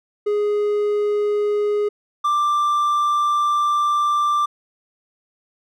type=tone pair in turn; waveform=triangle; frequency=415.3 / 1180.1 Hz; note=G#4 / D6; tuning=0 / +8 cents; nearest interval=octave + tritone; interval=1808 cents; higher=second; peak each=-15 / -14 dBFS; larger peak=second; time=0.26-1.89 / 2.24-4.46 s; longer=second; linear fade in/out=10 ms; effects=none